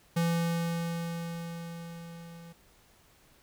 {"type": "tone with level ramp", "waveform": "square", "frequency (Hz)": 168.4, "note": "E3", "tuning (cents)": 37, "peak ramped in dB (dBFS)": [-25, -47], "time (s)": [0.16, 2.53], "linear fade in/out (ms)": 10, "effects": ["pink hiss -62 dBFS RMS until 3.42 s"]}